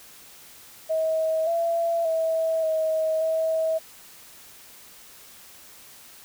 sine tone with pitch steps, 639 / 673 / 648 / 635 / 643 Hz, D#5 / E5 / E5 / D#5 / E5, +46 / +36 / -30 / +35 / -43 cents, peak -21 dBFS, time 0.89-3.79 s, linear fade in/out 20 ms, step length 580 ms, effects white hiss -48 dBFS RMS until 6.24 s

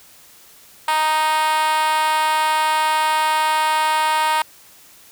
5% pulse tone with high-pass filter, 311.1 Hz, D#4, in tune, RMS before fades -18 dBFS, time 0.88-4.42 s, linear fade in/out 2 ms, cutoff 890 Hz, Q 5.3, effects white hiss -47 dBFS RMS until 5.11 s

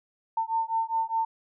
sine beating tone pair, 899 / 903.9 Hz, A5 / A5, +37 / +46 cents, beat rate 4.9 Hz, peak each -28 dBFS, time 0.37-1.25 s, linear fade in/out 5 ms, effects none

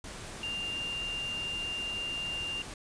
sine tone in noise, 2794 Hz, F7, in tune, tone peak -33 dBFS, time 0.43-2.62 s, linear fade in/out 2 ms, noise pink, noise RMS -43 dBFS, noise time 0.04-2.74 s, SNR +7 dB, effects resampled to 22050 Hz

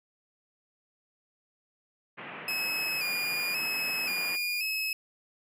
white band-pass noise, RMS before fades -42 dBFS, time 2.17-4.37 s, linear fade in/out 20 ms, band 130 to 2700 Hz, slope 48 dB/octave
30% pulse tone with vibrato, 2502 Hz, D#7, 9 cents sharp, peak -26 dBFS, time 2.48-4.93 s, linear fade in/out 2 ms, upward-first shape square, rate 0.94 Hz, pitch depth 51 cents each way
effects none

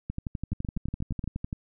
two click trains, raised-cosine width 5 ms, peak -19 / -20 dBFS, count 18 / 7, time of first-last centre 0.1-1.529 / 0.53-1.241 s, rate 11.9 / 8.44 Hz, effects none

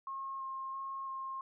sine tone with vibrato, 1073 Hz, C6, 43 cents sharp, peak -38 dBFS, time 0.07-1.41 s, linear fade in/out 2 ms, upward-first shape square, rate 1.5 Hz, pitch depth 10 cents each way, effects none

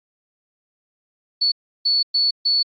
sine tone bursts at uneven times, 4435 Hz, C#8, in tune, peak -15 dBFS, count 4, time 1.41-1.52 / 1.85-2.03 / 2.14-2.31 / 2.45-2.63 s, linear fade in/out 10 ms, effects AAC 64 kbps

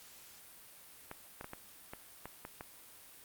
clicks, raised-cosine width 0.5 ms, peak -28 dBFS, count 8, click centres 1.114 / 1.411 / 1.444 / 1.534 / 1.935 / 2.256 / 2.451 / 2.609 s, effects white hiss -56 dBFS RMS until 3.24 s + Opus 48 kbps

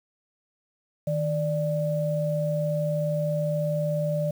sine tone pair together, 156.1 / 589.4 Hz, D#3 / D5, +6 / +6 cents, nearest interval octave + major seventh, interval 2300 cents, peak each -26 dBFS, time 1.07-4.31 s, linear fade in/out 5 ms, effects 8-bit

